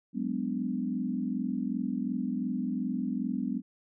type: chord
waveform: sine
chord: G# half-diminished seventh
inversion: third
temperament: equal with one note detuned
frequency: 185 / 207.7 / 250.4 / 293.7 Hz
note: F#3 / G#3 / B3 / D4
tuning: 0 / 0 / +24 / 0 cents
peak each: -36 / -34 / -32 / -38 dBFS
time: 0.13-3.62 s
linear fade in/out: 50 ms
effects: none